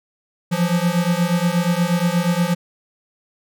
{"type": "beating tone pair", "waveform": "square", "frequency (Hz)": [170, 178.4], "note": ["F3", "F3"], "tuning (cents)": [-46, 37], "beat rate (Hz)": 8.4, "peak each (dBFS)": -20, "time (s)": [0.51, 2.55], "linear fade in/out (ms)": 20, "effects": []}